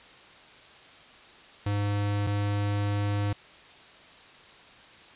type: tone pair in turn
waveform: square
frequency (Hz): 102.2 / 102.2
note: G#2 / G#2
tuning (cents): -27 / -27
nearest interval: unison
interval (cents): 0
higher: neither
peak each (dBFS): -26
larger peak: neither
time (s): 1.66-2.27 / 2.27-3.33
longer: second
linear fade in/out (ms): 5
effects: white hiss -51 dBFS RMS until 5.15 s + resampled to 8000 Hz

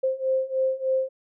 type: beating tone pair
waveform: sine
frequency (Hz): 523.3 / 526.6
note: C5 / C5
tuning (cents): 0 / +11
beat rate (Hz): 3.3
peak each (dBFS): -26 / -24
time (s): 0.03-1.09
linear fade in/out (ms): 10
effects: none

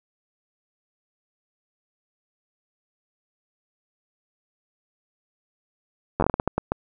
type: slowing click train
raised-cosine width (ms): 1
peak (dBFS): -7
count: 11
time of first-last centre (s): 6.2-6.72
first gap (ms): 10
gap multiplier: 1.34
effects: none

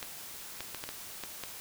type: clicks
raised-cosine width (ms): 0.2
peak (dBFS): -20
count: 7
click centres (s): 0.028 / 0.606 / 0.747 / 0.839 / 0.89 / 1.237 / 1.437
effects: white hiss -45 dBFS RMS until 1.6 s

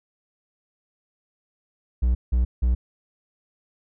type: tone bursts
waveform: triangle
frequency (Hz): 60.9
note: B1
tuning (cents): -24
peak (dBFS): -15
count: 3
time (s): 2.02-2.75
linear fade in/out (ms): 10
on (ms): 130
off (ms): 170
effects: none

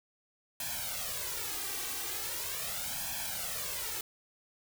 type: noise with flanger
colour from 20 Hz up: white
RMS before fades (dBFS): -37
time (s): 0.6-4.01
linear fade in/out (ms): 2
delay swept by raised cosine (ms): 1.2 to 2.6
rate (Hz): 0.4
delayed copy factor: +0.9
effects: none

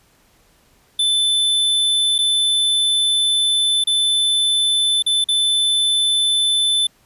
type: tone with dropouts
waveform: square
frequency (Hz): 3520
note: A7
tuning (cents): 0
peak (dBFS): -15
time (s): 0.99-6.87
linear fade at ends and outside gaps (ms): 5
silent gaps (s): 2.182-2.187 / 3.84-3.871 / 5.024-5.063 / 5.242-5.286
effects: pink hiss -56 dBFS RMS until 7.05 s + resampled to 32000 Hz

